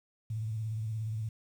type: tone with vibrato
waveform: sine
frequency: 110 Hz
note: A2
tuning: in tune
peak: -32 dBFS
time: 0.3-1.29 s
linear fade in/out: 5 ms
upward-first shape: sine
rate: 17 Hz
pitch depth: 58 cents each way
effects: 10-bit